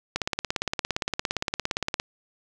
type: click train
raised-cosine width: 0.2 ms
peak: -8 dBFS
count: 33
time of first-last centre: 0.16-1.999 s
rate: 17.4 Hz
effects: none